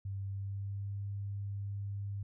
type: tone with pitch glide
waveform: sine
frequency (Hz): 98 to 100.17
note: G2 to G2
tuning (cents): 0 to +38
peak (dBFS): -36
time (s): 0.05-2.23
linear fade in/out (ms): 5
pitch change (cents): +38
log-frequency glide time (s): 0.28-0.9
effects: none